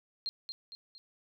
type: tone with echo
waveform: sine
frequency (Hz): 4193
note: C8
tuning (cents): +3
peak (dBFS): -32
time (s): 0.26-0.29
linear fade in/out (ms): 0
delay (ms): 230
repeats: 3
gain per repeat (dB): -6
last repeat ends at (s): 0.98
effects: none